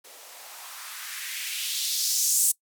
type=noise with band-pass filter sweep; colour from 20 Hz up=violet; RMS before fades=-29 dBFS; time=0.04-2.52 s; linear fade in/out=10 ms; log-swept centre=430 to 8500 Hz; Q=2.1; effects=noise-tail reverb RT60 0.1 s tail -22 dB re dry